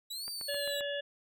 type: linear two-way sweep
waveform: sawtooth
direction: up then down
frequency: 3831 to 4699 to 3831 Hz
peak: -35 dBFS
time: 0.1-0.81 s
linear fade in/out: 10 ms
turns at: 0.28 s
type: click train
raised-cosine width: 0.5 ms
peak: -32 dBFS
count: 5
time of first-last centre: 0.28-0.808 s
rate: 7.57 Hz
type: harmonic tone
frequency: 571 Hz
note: D5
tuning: 49 cents flat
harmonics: 1 / 3 / 5 / 6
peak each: -35 / -40 / -42 / -43 dBFS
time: 0.48-1.01 s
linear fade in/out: 10 ms
effects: none